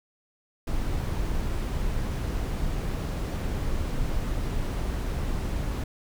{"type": "noise", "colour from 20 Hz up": "brown", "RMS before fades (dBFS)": -28, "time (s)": [0.67, 5.84], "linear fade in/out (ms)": 5, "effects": []}